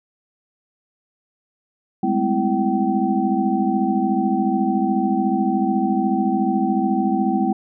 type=tone cluster; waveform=sine; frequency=199.1 / 213 / 255.6 / 331.6 / 768 Hz; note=G3 / G#3 / C4 / E4 / G5; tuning=+27 / +44 / -40 / +10 / -36 cents; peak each=-23 dBFS; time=2.03-7.53 s; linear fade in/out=5 ms; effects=none